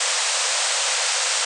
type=band-pass noise; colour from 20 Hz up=white; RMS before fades=-22 dBFS; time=0-1.45 s; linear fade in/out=5 ms; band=480 to 8800 Hz; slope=96 dB/octave; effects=none